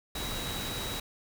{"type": "tone in noise", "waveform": "sine", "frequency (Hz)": 3864, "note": "B7", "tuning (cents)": -39, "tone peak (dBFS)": -39, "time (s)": [0.15, 1], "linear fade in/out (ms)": 5, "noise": "pink", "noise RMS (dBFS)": -36, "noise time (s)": [0.15, 1], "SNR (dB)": -6, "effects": []}